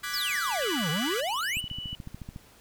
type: chord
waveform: sawtooth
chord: G# half-diminished seventh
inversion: second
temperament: equal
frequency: 1174.7 / 1480 / 1661.2 / 1975.5 Hz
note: D6 / F#6 / G#6 / B6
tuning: 0 / 0 / 0 / 0 cents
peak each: -34 dBFS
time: 0.03-1.21 s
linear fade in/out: 10 ms
type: exponential two-way sweep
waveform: square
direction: down then up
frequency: 5588 to 145.1 to 3100 Hz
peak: -29 dBFS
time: 0.13-1.61 s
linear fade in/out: 10 ms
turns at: 0.9 s
type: tone bursts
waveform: sine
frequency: 2960 Hz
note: F#7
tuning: in tune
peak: -35 dBFS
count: 5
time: 0.62-1.95 s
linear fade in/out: 0 ms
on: 250 ms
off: 20 ms
type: click train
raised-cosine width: 5 ms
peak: -26 dBFS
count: 12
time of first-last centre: 1.57-2.361 s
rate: 13.9 Hz
effects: pink hiss -56 dBFS RMS until 2.6 s